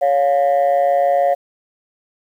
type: tone pair together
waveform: sine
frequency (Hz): 558.6 / 705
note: C#5 / F5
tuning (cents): +13 / +16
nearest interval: major third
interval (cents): 403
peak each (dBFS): -13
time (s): 0.01-1.35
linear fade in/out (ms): 20
effects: tanh soft clip ceiling -9 dBFS + 8-bit